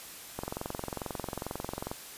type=click train; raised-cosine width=1 ms; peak=-20 dBFS; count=35; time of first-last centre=0.39-1.915 s; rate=22.3 Hz; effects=white hiss -46 dBFS RMS until 2.17 s + resampled to 32000 Hz